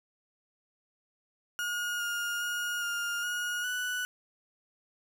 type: tone with pitch steps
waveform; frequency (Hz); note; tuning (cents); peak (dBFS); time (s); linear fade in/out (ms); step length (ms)
35% pulse; 1436 / 1420 / 1433 / 1412 / 1442 / 1483; F6 / F6 / F6 / F6 / F#6 / F#6; +48 / +28 / +44 / +19 / -45 / +4; -29; 1.59-4.05; 0; 410
effects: none